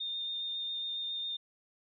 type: tone with vibrato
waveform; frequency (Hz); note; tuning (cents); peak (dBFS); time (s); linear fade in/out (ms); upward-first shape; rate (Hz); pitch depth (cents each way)
sine; 3641; A#7; -41; -34; 0-1.37; 10; sine; 7.3; 11
effects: none